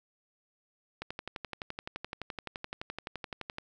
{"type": "click train", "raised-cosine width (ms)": 0.3, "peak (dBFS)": -21, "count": 31, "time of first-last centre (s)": [1.02, 3.584], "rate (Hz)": 11.7, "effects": []}